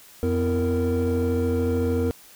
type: tone cluster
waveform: triangle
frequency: 88.4 / 251.8 / 333 / 463.3 Hz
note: F2 / B3 / E4 / A#4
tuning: +22 / +34 / +18 / -11 cents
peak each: -22 / -23 / -29 / -22 dBFS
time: 0.23-2.11 s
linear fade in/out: 0 ms
effects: tanh soft clip ceiling -13 dBFS + white hiss -49 dBFS RMS until 2.35 s